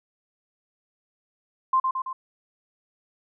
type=tone with echo; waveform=sine; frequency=1046.5 Hz; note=C6; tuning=in tune; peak=-17 dBFS; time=1.73-1.8 s; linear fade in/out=5 ms; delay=110 ms; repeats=3; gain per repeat=-4 dB; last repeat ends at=2.13 s; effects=none